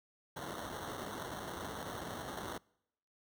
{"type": "noise with sample-and-hold", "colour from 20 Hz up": "white", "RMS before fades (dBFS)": -43, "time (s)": [0.36, 2.58], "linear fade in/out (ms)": 5, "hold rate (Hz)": 2450, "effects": ["noise-tail reverb RT60 0.8 s tail -26 dB re dry", "high-pass 60 Hz 12 dB/octave"]}